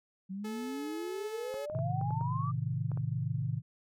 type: exponential sweep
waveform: sine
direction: up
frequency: 185 to 1200 Hz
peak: -36 dBFS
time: 0.29-2.52 s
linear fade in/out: 20 ms
type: tone with vibrato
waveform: sawtooth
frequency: 430.2 Hz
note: A4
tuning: 39 cents flat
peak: -37 dBFS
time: 0.44-1.66 s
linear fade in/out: 10 ms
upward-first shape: sine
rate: 1.5 Hz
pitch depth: 12 cents each way
type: clicks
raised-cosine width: 1 ms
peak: -32 dBFS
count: 9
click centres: 1.542 / 1.699 / 1.75 / 1.789 / 2.013 / 2.107 / 2.211 / 2.917 / 2.974 s
type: chord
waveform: sine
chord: A diminished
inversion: none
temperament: just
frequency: 110 / 132 / 158.4 Hz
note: A2 / C3 / Eb3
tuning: 0 / +16 / +31 cents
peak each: -35 / -34 / -36 dBFS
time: 1.72-3.62 s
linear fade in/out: 50 ms
effects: none